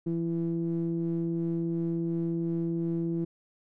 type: ring-modulated tone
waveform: triangle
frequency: 83.2 Hz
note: E2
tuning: 17 cents sharp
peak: -22 dBFS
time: 0.06-3.25 s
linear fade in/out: 10 ms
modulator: 251 Hz
effects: none